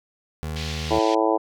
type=tone; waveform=25% pulse; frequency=78 Hz; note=D#2; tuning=5 cents sharp; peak=-24 dBFS; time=0.43-0.99 s; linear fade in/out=0 ms
type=band-pass noise; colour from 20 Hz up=white; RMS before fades=-35 dBFS; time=0.56-1.15 s; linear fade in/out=5 ms; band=2000 to 4900 Hz; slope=24 dB/octave
type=harmonic tone; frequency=110 Hz; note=A2; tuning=in tune; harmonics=3 / 4 / 5 / 6 / 7 / 8 / 9; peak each=-23 / -24 / -25 / -26 / -26 / -27 / -28 dBFS; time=0.9-1.38 s; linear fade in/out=20 ms
effects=none